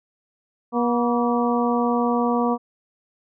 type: harmonic tone with a mistuned harmonic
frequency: 240 Hz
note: B3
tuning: 49 cents flat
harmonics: 1 / 2 / 3 / 4 / 5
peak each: -21 / -24 / -26 / -27 / -28 dBFS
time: 0.72-2.58 s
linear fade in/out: 50 ms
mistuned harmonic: 5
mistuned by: -67 cents
effects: none